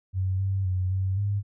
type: tone with pitch steps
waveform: sine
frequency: 94.1 / 96.7 / 92.3 / 95.1 / 101.2 Hz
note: F#2 / G2 / F#2 / F#2 / G#2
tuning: +30 / -23 / -4 / +48 / -44 cents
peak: -23 dBFS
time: 0.13-1.43 s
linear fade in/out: 50 ms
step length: 260 ms
effects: none